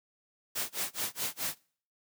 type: noise with tremolo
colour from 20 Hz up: white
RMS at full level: -32 dBFS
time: 0.55-1.58 s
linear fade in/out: 10 ms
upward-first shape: sine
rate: 4.7 Hz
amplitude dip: 100%
effects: noise-tail reverb RT60 0.5 s tail -25 dB re dry + high-pass 100 Hz 12 dB/octave